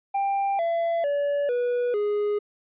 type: tone with pitch steps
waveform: triangle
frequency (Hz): 792 / 673.7 / 573.1 / 487.5 / 414.7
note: G5 / E5 / D5 / B4 / G#4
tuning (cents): +18 / +38 / -42 / -23 / -3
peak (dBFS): -20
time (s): 0.14-2.39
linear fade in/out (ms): 10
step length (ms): 450
effects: resampled to 8000 Hz